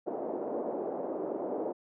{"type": "band-pass noise", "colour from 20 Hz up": "pink", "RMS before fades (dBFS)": -35, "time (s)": [0.06, 1.73], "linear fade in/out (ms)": 20, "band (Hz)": [300, 690], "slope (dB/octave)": 24, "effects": []}